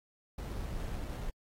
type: noise with sample-and-hold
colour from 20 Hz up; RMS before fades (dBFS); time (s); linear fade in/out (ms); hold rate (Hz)
brown; -38; 0.38-1.3; 5; 4900
effects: AAC 48 kbps